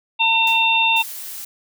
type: harmonic tone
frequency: 905 Hz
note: A5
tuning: 48 cents sharp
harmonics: 1 / 3 / 4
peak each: -19 / -16 / -21 dBFS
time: 0.19-1.03 s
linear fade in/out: 20 ms
type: noise with exponential decay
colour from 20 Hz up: white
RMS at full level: -31 dBFS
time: 0.47-0.72 s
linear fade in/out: 2 ms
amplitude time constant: 54 ms
type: noise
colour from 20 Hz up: blue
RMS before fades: -32 dBFS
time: 0.96-1.45 s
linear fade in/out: 5 ms
effects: none